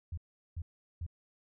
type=tone bursts; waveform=sine; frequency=83.7 Hz; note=E2; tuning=27 cents sharp; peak=-35 dBFS; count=3; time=0.12-1.065 s; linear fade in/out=5 ms; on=55 ms; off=390 ms; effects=none